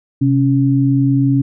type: tone pair together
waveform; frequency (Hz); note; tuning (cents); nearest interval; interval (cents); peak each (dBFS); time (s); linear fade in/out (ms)
sine; 130.82 / 277.2; C3 / C#4; 0 / 0; octave + minor second; 1300; -13; 0.21-1.42; 10
effects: none